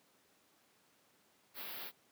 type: band-stop noise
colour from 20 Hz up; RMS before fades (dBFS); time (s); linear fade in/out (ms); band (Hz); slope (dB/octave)
white; -45; 1.54-1.92; 50; 4700 to 12000; 48
effects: pink hiss -70 dBFS RMS until 2.11 s + high-pass 200 Hz 12 dB/octave